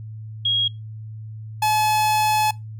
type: tone pair in turn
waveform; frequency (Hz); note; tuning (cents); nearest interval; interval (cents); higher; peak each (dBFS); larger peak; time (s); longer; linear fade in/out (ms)
sine / 45% pulse; 3286 / 855.9; G#7 / A5; -19 / -48; octave + major seventh; 2329; first; -17; neither; 0.45-0.68 / 1.62-2.51; second; 5
effects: noise-tail reverb RT60 0.2 s tail -22 dB re dry + added 109 Hz sine -32 dBFS peak until 2.79 s